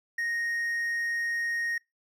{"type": "tone", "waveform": "triangle", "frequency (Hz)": 1864.7, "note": "A#6", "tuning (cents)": 0, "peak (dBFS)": -26, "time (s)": [0.18, 1.78], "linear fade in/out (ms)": 5, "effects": ["noise-tail reverb RT60 0.2 s tail -24 dB re dry"]}